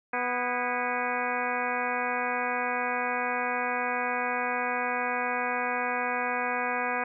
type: harmonic tone with a mistuned harmonic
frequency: 246.9 Hz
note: B3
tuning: in tune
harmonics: 1 / 2 / 3 / 4 / 5 / 6 / 7 / 8 / 9 / 10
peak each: -39 / -35 / -33 / -34 / -36 / -39 / -34 / -38 / -38 / -38 dBFS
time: 0.13-7.04 s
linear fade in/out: 5 ms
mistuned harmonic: 7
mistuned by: -91 cents
effects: none